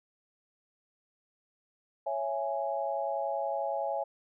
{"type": "chord", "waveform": "sine", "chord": "C# minor", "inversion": "none", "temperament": "just", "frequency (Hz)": [554.4, 665.2, 831.5], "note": ["C#5", "E5", "G#5"], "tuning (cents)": [0, 16, 2], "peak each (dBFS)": -34, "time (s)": [2.06, 4.04], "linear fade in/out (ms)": 10, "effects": []}